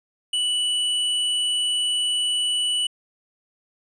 square tone, 2960 Hz, F#7, in tune, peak -21 dBFS, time 0.33-2.87 s, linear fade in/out 5 ms, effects resampled to 22050 Hz

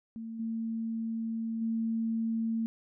sine tone with level steps, 225.9 Hz, A3, 46 cents sharp, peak -37 / -31 / -28 dBFS, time 0.16-2.66 s, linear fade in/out 0 ms, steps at 0.39 / 1.61 s, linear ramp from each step 10 ms, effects none

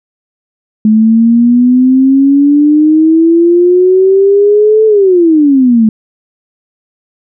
sine exponential two-way sweep, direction up then down, 214.2 to 440 to 214.2 Hz, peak -3 dBFS, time 0.85-5.89 s, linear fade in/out 2 ms, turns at 4.86 s, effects none

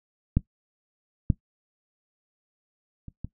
clicks, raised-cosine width 5 ms, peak -8 / -8 / -28 / -21 dBFS, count 4, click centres 0.37 / 1.302 / 3.083 / 3.246 s, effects noise-tail reverb RT60 0.1 s tail -17 dB re dry

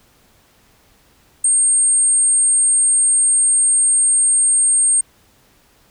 sine tone, 8580 Hz, C9, 42 cents sharp, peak -11 dBFS, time 1.44-5.01 s, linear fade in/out 5 ms, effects pink hiss -54 dBFS RMS until 5.9 s

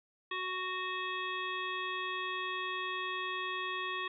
harmonic tone, 370 Hz, F#4, in tune, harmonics 1 / 3 / 5 / 7 / 9 / 10, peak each -44 / -38 / -40 / -42 / -44 / -49 dBFS, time 0.31-4.08 s, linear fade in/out 5 ms, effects none

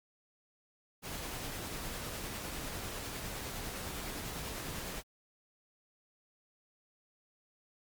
pink noise with tremolo, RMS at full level -40 dBFS, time 1.02-5.03 s, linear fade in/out 50 ms, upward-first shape triangle, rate 9.9 Hz, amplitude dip 25%, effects Opus 48 kbps

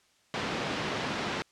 pink band-pass noise, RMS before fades -33 dBFS, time 0.34-1.42 s, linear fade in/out 0 ms, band 170 to 4100 Hz, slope 12 dB/octave, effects white hiss -66 dBFS RMS until 1.51 s + low-pass 7000 Hz 12 dB/octave

